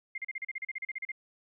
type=tone bursts; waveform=sine; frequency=2109 Hz; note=C7; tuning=13 cents sharp; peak=-33 dBFS; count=15; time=0.15-1.118 s; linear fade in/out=5 ms; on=30 ms; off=37 ms; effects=none